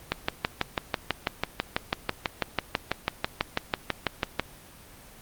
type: click train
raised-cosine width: 0.3 ms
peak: -7 dBFS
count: 27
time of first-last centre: 0.12-4.396 s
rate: 6.08 Hz
effects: pink hiss -49 dBFS RMS until 5.21 s + Opus 24 kbps